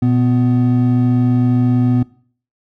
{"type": "tone pair together", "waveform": "triangle", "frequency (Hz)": [120.82, 249.3], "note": ["B2", "B3"], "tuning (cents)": [-38, 16], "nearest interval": "octave + minor second", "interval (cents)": 1254, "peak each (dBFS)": -12, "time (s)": [0.02, 2.03], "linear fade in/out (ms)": 5, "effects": ["noise-tail reverb RT60 0.5 s tail -21 dB re dry"]}